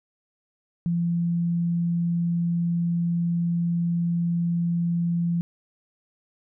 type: tone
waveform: sine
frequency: 170.9 Hz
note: F3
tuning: 37 cents flat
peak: -21 dBFS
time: 0.86-5.41 s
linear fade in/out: 0 ms
effects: none